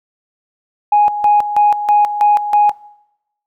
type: tone with tremolo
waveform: sine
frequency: 830.6 Hz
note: G#5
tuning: in tune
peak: -6 dBFS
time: 0.92-2.72 s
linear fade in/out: 5 ms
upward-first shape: square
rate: 3.1 Hz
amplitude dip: 70%
effects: noise-tail reverb RT60 0.9 s tail -23 dB re dry + tanh soft clip ceiling -3 dBFS